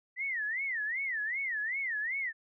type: tone with vibrato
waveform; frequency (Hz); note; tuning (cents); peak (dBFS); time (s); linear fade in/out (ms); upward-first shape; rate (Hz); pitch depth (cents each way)
sine; 1932; B6; -39; -31; 0.16-2.33; 50; sine; 2.6; 240
effects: none